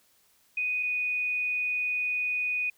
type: tone pair in turn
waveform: sine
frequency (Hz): 2489 / 2480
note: D#7 / D#7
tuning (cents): 0 / -6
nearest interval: unison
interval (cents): 6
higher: first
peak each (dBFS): -26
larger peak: neither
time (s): 0.57-0.83 / 0.83-2.7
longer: second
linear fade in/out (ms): 5
effects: white hiss -65 dBFS RMS until 2.77 s